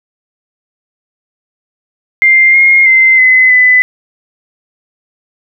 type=tone with pitch steps; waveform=sine; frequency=2101 / 2139 / 2074 / 2033 / 2004 Hz; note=C7 / C7 / C7 / B6 / B6; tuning=+7 / +38 / -16 / +50 / +25 cents; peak=-3 dBFS; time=2.22-3.82 s; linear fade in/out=0 ms; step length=320 ms; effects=none

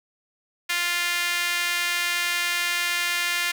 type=tone with high-pass filter; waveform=sawtooth; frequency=349.2 Hz; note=F4; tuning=in tune; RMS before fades=-25 dBFS; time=0.69-3.52 s; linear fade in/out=10 ms; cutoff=2000 Hz; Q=1.8; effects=none

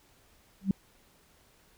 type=tone with exponential growth; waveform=sine; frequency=193.8 Hz; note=G3; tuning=20 cents flat; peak=-18 dBFS; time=0.61-0.71 s; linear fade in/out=2 ms; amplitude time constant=21 ms; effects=pink hiss -63 dBFS RMS until 1.77 s

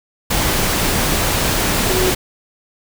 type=tone in noise; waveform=sine; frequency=370 Hz; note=F#4; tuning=in tune; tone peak=-17 dBFS; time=1.89-2.11 s; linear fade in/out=10 ms; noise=pink; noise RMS=-17 dBFS; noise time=0.3-2.15 s; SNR=-3 dB; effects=none

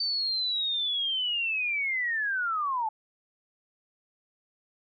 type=linear sweep; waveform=sine; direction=down; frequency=4591 to 847 Hz; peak=-26 dBFS; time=0-2.89 s; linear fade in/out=5 ms; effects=none

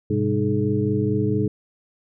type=tone cluster; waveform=sine; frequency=104.1 / 128.6 / 202.9 / 308.3 / 424.5 Hz; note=G#2 / C3 / G#3 / D#4 / G#4; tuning=+5 / -30 / -40 / -16 / +38 cents; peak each=-25 dBFS; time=0.1-1.48 s; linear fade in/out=5 ms; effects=none

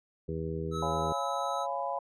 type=harmonic tone; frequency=80.9 Hz; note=E2; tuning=32 cents flat; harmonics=1 / 2 / 3 / 4 / 5 / 6; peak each=-39 / -36 / -46 / -42 / -37 / -41 dBFS; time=0.28-1.13 s; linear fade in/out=10 ms
type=tone; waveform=square; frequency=1295 Hz; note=E6; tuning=31 cents flat; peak=-36 dBFS; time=0.71-1.67 s; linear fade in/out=50 ms
type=chord; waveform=sine; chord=C# dominant seventh; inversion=none; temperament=just; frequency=554.4 / 693 / 831.5 / 997.9 Hz; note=C#5 / E#5 / G#5 / B5; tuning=0 / -14 / +2 / +18 cents; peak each=-36 dBFS; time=0.82-1.99 s; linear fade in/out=5 ms
effects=low-pass 7000 Hz 12 dB/octave

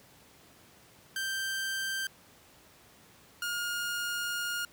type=tone pair in turn; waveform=sawtooth; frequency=1568 / 1422.2 Hz; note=G6 / F6; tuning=0 / +31 cents; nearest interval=major second; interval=169 cents; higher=first; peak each=-28 dBFS; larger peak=neither; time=1.16-2.07 / 3.42-4.65 s; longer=second; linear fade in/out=2 ms; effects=pink hiss -58 dBFS RMS until 4.72 s + high-pass 80 Hz 12 dB/octave

